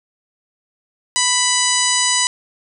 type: harmonic tone with a mistuned harmonic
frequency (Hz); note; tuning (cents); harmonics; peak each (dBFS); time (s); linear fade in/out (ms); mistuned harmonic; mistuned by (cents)
990; B5; +4; 1 / 2 / 3 / 4 / 5 / 6 / 7 / 8 / 9; -23 / -23 / -23 / -23 / -23 / -23 / -23 / -23 / -23; 1.16-2.27; 0; 6; +26
effects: none